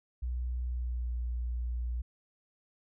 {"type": "tone with pitch glide", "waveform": "sine", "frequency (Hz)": [61.4, 59.96], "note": ["B1", "A#1"], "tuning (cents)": [-9, 49], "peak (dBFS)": -31, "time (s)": [0.22, 2.02], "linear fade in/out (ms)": 10, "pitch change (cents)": -42, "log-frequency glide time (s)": [0.69, 1.12], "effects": []}